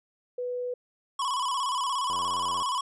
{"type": "tone", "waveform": "sine", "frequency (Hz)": 493.9, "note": "B4", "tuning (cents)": 0, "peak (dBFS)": -29, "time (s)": [0.38, 0.74], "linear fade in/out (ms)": 5}
{"type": "tone with vibrato", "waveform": "square", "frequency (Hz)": 1048, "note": "C6", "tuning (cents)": 2, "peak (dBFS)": -27, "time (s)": [1.19, 2.81], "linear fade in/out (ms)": 5, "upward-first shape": "square", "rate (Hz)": 17, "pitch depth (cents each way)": 86}
{"type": "click train", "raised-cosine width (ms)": 1, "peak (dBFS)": -29, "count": 48, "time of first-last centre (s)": [2.1, 2.622], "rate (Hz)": 90.1}
{"effects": ["resampled to 24000 Hz"]}